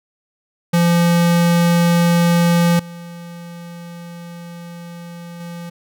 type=tone with level steps; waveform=square; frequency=171.5 Hz; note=F3; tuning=31 cents flat; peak=-12 / -32 / -29 dBFS; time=0.73-5.7 s; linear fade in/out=10 ms; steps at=2.79 / 5.4 s; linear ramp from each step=5 ms; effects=none